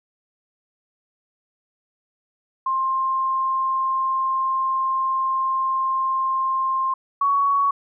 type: tone pair in turn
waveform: sine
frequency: 1057 / 1119.2 Hz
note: C6 / C#6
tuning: +17 / +16 cents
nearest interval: minor second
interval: 99 cents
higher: second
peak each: -19 / -16 dBFS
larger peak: second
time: 2.66-6.94 / 7.21-7.71 s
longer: first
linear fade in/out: 5 ms
effects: none